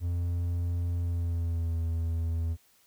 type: tone with pitch glide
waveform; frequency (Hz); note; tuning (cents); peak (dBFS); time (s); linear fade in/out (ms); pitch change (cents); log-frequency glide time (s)
triangle; 86.6 to 82.64; F2 to E2; -14 to +5; -25; 0-2.57; 50; -81; 0.98-1.8
effects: white hiss -64 dBFS RMS until 2.86 s